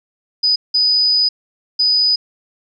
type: tone bursts at uneven times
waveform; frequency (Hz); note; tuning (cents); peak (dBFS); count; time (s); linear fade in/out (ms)
sine; 4978; D#8; 0; -11; 3; 0.43-0.56 / 0.74-1.29 / 1.79-2.16; 10
effects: none